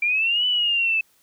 sine linear two-way sweep, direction up then down, 2349 to 2999 to 2607 Hz, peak -18 dBFS, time 0.02-1.01 s, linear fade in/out 5 ms, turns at 0.46 s, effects white hiss -61 dBFS RMS until 1.22 s

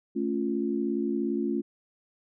sine chord, A augmented, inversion none, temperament equal, 220 / 277.2 / 349.2 Hz, A3 / C#4 / E#4, 0 / 0 / 0 cents, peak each -30 dBFS, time 0.15-1.62 s, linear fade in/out 20 ms, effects none

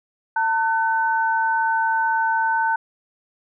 sine tone pair together, 899 / 1511.9 Hz, A5 / F#6, +37 / +37 cents, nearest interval major sixth, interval 900 cents, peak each -19 / -22 dBFS, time 0.36-2.76 s, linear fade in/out 5 ms, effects none

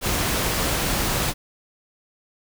pink noise, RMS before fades -23 dBFS, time 0.01-1.34 s, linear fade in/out 50 ms, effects none

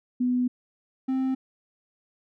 sine / triangle tone pair in turn, 248.6 / 262.5 Hz, B3 / C4, +12 / +6 cents, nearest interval minor second, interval 94 cents, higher second, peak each -21 dBFS, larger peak neither, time 0.2-0.48 / 1.08-1.35 s, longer first, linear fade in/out 10 ms, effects none

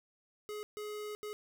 square tone bursts at uneven times, 420.7 Hz, G#4, 22 cents sharp, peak -40 dBFS, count 3, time 0.49-0.63 / 0.77-1.15 / 1.23-1.33 s, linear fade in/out 0 ms, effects none

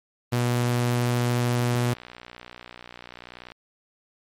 sawtooth tone, 121.4 Hz, B2, 29 cents flat, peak -17 dBFS, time 0.32-1.94 s, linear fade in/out 10 ms
click train, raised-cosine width 0.3 ms, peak -24 dBFS, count 107, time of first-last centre 1.77-3.519 s, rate 60.6 Hz
effects MP3 64 kbps

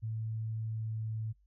sine tone with pitch glide, 110.9 to 110.26 Hz, A2 to A2, +14 to +4 cents, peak -34 dBFS, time 0.02-1.33 s, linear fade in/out 20 ms, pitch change -10 cents, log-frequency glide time 0.63-1 s, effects noise-tail reverb RT60 0.1 s tail -22 dB re dry + added 50 Hz sine -64 dBFS peak until 1.46 s

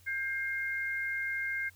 sine tone pair together, 1591 / 2124 Hz, G6 / C7, +25 / +25 cents, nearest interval perfect fourth, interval 500 cents, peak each -34 / -34 dBFS, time 0.06-1.7 s, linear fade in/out 20 ms, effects added 90 Hz sine -59 dBFS peak until 1.75 s + white hiss -63 dBFS RMS until 1.75 s

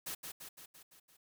white noise with echo, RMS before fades -41 dBFS, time 0.06-0.15 s, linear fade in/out 10 ms, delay 170 ms, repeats 6, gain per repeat -4 dB, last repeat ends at 1.17 s, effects none

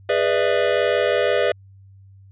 square chord, E dominant seventh, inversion first, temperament just, 412 / 494.4 / 593.3 / 659.3 Hz, G#4 / B4 / D5 / E5, -14 / +2 / +18 / 0 cents, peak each -24 / -22 / -22 / -25 dBFS, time 0.09-1.52 s, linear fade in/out 5 ms, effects added 97 Hz sine -44 dBFS peak until 2.31 s + resampled to 8000 Hz

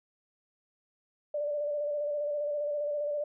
sine tone with vibrato, 587.3 Hz, D5, in tune, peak -29 dBFS, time 1.34-3.24 s, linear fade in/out 5 ms, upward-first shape square, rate 15 Hz, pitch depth 26 cents each way, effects none

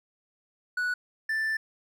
triangle tone pair in turn, 1474 / 1767.5 Hz, F#6 / A6, -7 / +7 cents, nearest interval minor third, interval 314 cents, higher second, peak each -24 dBFS, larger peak neither, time 0.77-0.94 / 1.29-1.57 s, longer second, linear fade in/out 5 ms, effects none

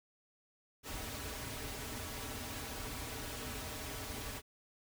pink noise with comb filter, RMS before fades -43 dBFS, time 0.83-4.42 s, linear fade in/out 50 ms, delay 5.7 ms, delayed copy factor -0.8, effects none

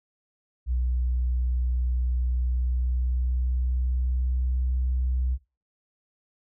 sine tone with pitch glide, 61.74 to 63.29 Hz, B1 to B1, 0 to +43 cents, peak -21 dBFS, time 0.66-5.38 s, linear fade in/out 50 ms, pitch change +43 cents, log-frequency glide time 2.3-4.72 s, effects noise-tail reverb RT60 0.3 s tail -21 dB re dry + tanh soft clip ceiling -19 dBFS

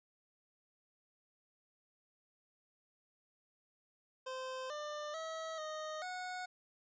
25% pulse tone with pitch steps, 518 / 597 / 644 / 620 / 732 Hz, C5 / D5 / E5 / D#5 / F#5, -17 / +28 / -41 / -6 / -19 cents, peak -37 dBFS, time 4.26-6.46 s, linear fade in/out 10 ms, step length 440 ms, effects resampled to 16000 Hz + 13-bit

